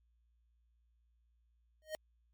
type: tone with exponential growth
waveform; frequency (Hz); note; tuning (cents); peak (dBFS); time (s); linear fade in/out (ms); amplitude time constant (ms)
square; 622.3; D#5; 0; -35; 1.82-1.95; 0; 28
effects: added 58 Hz sine -70 dBFS peak until 2.33 s + MP3 96 kbps